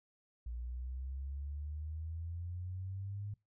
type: exponential sweep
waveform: sine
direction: up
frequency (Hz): 58.27 to 103.83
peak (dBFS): -39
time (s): 0.46-3.34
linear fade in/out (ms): 5
effects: noise-tail reverb RT60 0.2 s tail -23 dB re dry